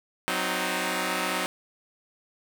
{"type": "chord", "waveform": "5% pulse", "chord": "C diminished", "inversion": "second", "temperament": "equal with one note detuned", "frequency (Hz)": [185, 259.2, 311.1], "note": ["Gb3", "C4", "Eb4"], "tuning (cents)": [0, -16, 0], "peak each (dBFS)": [-19, -20, -19], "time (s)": [0.28, 1.46], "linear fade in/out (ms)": 0, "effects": []}